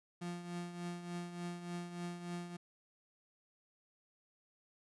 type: tone with tremolo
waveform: 35% pulse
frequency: 174.61 Hz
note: F3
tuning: in tune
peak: -37 dBFS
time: 0.21-2.57 s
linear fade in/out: 10 ms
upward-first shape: triangle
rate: 3.4 Hz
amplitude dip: 65%
effects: resampled to 24000 Hz